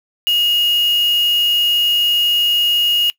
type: tone with quantisation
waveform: sine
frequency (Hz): 2867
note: F7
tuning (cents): +45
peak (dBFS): -12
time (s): 0.27-3.1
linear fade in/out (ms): 0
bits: 4
effects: noise-tail reverb RT60 0.1 s tail -21 dB re dry